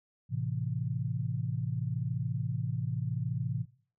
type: chord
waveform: sine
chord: A minor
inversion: none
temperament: equal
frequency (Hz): 110 / 130.81 / 164.81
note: A2 / C3 / E3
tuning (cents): 0 / 0 / 0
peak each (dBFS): -34 / -33 / -37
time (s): 0.29-3.66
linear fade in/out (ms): 50
effects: noise-tail reverb RT60 0.5 s tail -21 dB re dry